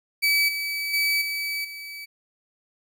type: tone with level steps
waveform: 30% pulse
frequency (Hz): 2292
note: D7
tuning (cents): -43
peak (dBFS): -16 / -24 / -18 / -24 / -33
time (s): 0.22-2.06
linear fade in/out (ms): 20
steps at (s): 0.48 / 0.93 / 1.21 / 1.64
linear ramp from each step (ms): 10
effects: none